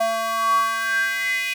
square tone with high-pass filter sweep, 225.3 Hz, A3, 41 cents sharp, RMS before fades -22 dBFS, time 0-1.54 s, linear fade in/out 10 ms, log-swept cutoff 740 to 2400 Hz, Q 8.3, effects none

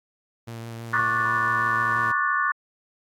sawtooth tone with vibrato, 115.3 Hz, A#2, 19 cents flat, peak -30 dBFS, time 0.47-2.12 s, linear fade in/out 10 ms, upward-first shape triangle, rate 6.1 Hz, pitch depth 20 cents each way
sine chord, D major seventh, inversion third, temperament just, 1101.2 / 1174.7 / 1468.3 / 1762 Hz, C#6 / D6 / F#6 / A6, -12 / 0 / -14 / +2 cents, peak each -26 dBFS, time 0.93-2.52 s, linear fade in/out 5 ms
sine tone with pitch glide, 987.8 to 973.6 Hz, B5 to B5, 0 to -25 cents, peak -33 dBFS, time 1.25-2.14 s, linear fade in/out 5 ms, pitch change -25 cents, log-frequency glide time 1.76-1.91 s
effects AAC 48 kbps

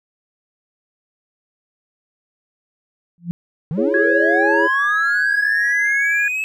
sine tone with exponential growth, 172.3 Hz, F3, 23 cents flat, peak -16 dBFS, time 3.18-3.31 s, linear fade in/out 0 ms, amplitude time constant 27 ms
triangle linear sweep, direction up, 144.2 to 2610 Hz, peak -18 dBFS, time 3.71-6.44 s, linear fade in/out 0 ms
sine chord, C# minor, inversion first, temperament just, 332.6 / 415.8 / 554.4 Hz, E4 / G#4 / C#5, +16 / +2 / 0 cents, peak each -20 dBFS, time 3.77-4.68 s, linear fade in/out 20 ms
sine tone, 1661.2 Hz, G#6, in tune, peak -16 dBFS, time 3.94-6.28 s, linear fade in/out 2 ms
effects none

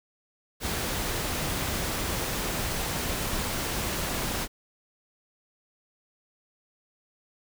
pink noise, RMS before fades -30 dBFS, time 0.6-4.48 s, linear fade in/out 50 ms, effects none

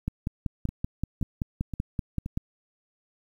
two click trains, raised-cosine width 5 ms, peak -15 / -20 dBFS, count 13 / 4, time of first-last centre 0.08-2.374 / 0.69-2.261 s, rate 5.23 / 1.91 Hz, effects 9-bit

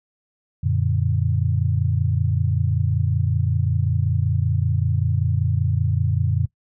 sine chord, Gb augmented, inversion none, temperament equal with one note detuned, 91.28 / 116.54 / 146.83 Hz, Gb2 / Bb2 / D3, -23 / 0 / 0 cents, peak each -21 / -22 / -23 dBFS, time 0.63-6.46 s, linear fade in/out 10 ms, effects noise-tail reverb RT60 0.1 s tail -20 dB re dry

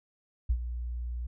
sine tone with ADSR envelope, 59.9 Hz, A#1, 48 cents sharp, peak -21 dBFS, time 0.49-1.27 s, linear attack 12 ms, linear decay 68 ms, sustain -11 dB, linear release 9 ms, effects none

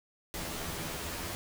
pink noise with comb filter, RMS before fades -38 dBFS, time 0.34-1.35 s, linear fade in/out 0 ms, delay 12 ms, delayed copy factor +0.9, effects none

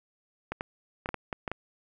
clicks, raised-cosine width 0.5 ms, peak -17 dBFS, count 8, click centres 0.52 / 0.609 / 1.059 / 1.09 / 1.143 / 1.328 / 1.478 / 1.516 s, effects none

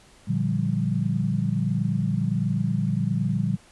sine chord, G minor seventh, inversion first, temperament equal, 116.54 / 146.83 / 174.61 / 196 Hz, Bb2 / D3 / F3 / G3, 0 / 0 / 0 / 0 cents, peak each -27 dBFS, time 0.27-3.57 s, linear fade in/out 20 ms, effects pink hiss -54 dBFS RMS until 3.71 s + resampled to 24000 Hz

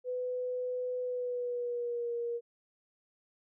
sine tone with pitch glide, 500 to 472.2 Hz, B4 to A#4, +21 to +22 cents, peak -32 dBFS, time 0.04-2.41 s, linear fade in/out 50 ms, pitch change -99 cents, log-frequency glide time 1.01-2.13 s, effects none

